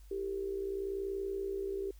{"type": "tone with amplitude modulation", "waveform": "sine", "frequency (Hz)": 392, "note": "G4", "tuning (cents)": 0, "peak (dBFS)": -31, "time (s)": [0.11, 1.91], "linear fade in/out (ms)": 5, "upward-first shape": "sine", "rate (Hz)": 60.8, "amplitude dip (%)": 65, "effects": ["added 50 Hz sine -51 dBFS peak until 1.99 s", "white hiss -67 dBFS RMS until 1.99 s"]}